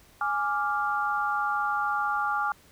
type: chord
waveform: sine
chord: D diminished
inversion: second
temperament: equal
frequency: 830.6 / 1174.7 / 1396.9 Hz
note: Ab5 / D6 / F6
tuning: 0 / 0 / 0 cents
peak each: -29 dBFS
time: 0.21-2.52 s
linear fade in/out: 2 ms
effects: pink hiss -57 dBFS RMS until 2.71 s